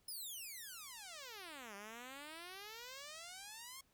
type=exponential two-way sweep; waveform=5% pulse; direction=down then up; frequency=5274 to 196 to 1097 Hz; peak=-38 dBFS; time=0.08-3.81 s; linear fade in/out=5 ms; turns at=1.75 s; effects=pink hiss -75 dBFS RMS until 3.93 s